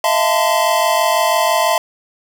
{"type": "tone cluster", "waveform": "square", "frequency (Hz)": [639, 685, 886, 1026], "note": ["D#5", "F5", "A5", "C6"], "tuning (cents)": [46, -34, 12, -34], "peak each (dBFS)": -19, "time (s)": [0.04, 1.78], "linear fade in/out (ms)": 2, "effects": []}